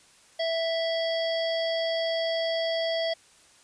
harmonic tone, 659.3 Hz, E5, in tune, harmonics 1 / 3 / 5 / 7 / 8, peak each -26 / -36 / -34 / -37 / -42 dBFS, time 0.39-3.14 s, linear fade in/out 10 ms, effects white hiss -57 dBFS RMS until 3.63 s + resampled to 22050 Hz

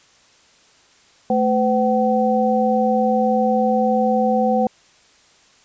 sine tone cluster, 219.6 / 508 / 760 Hz, A3 / B4 / F#5, -3 / +49 / +46 cents, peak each -19 dBFS, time 1.3-4.67 s, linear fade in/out 2 ms, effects white hiss -53 dBFS RMS until 5.64 s + resampled to 16000 Hz

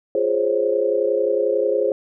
sine chord, Db major seventh, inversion first, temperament equal, 349.2 / 415.3 / 523.3 / 554.4 Hz, F4 / Ab4 / C5 / Db5, 0 / 0 / 0 / 0 cents, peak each -26 / -21 / -20 / -25 dBFS, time 0.15-1.92 s, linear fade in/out 2 ms, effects none

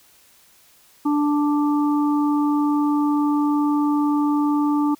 harmonic tone, 293.7 Hz, D4, in tune, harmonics 1 / 3 / 4, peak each -17 / -27 / -29 dBFS, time 1.05-4.95 s, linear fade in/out 10 ms, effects white hiss -54 dBFS RMS until 4.99 s

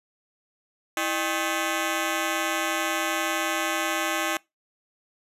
10% pulse ring-modulated tone, 469.4 Hz, A#4, 12 cents sharp, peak -13 dBFS, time 0.97-4.37 s, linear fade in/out 2 ms, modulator 141 Hz, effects noise-tail reverb RT60 0.2 s tail -23 dB re dry + resampled to 32000 Hz

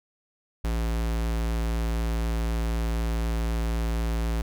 square tone, 56.5 Hz, A1, 47 cents sharp, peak -25 dBFS, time 0.64-4.42 s, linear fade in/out 5 ms, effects none

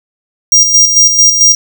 square tone with tremolo, 5700 Hz, F8, 34 cents sharp, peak -3 dBFS, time 0.52-1.55 s, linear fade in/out 2 ms, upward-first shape square, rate 4.5 Hz, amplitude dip 50%, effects none

